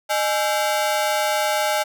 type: ring-modulated tone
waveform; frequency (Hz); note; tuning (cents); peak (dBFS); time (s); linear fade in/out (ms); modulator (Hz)
sawtooth; 726; F#5; -33; -12; 0.09-1.84; 20; 114
effects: none